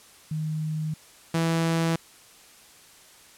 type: tone pair in turn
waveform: sine / sawtooth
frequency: 155.56 / 164.81 Hz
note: D#3 / E3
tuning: 0 / 0 cents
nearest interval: minor second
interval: 100 cents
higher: second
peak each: -26 / -18 dBFS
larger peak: second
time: 0.31-0.94 / 1.34-1.96 s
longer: first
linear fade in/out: 5 ms
effects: white hiss -52 dBFS RMS until 3.37 s + low-pass 11000 Hz 12 dB/octave